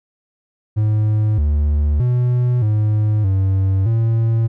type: tone with pitch steps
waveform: triangle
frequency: 107.1 / 73.7 / 123.4 / 106.6 / 96.1 / 113.7 Hz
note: A2 / D2 / B2 / G#2 / G2 / A#2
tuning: -46 / +7 / -1 / +46 / -34 / -43 cents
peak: -11 dBFS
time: 0.76-4.48 s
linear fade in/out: 20 ms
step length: 620 ms
effects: none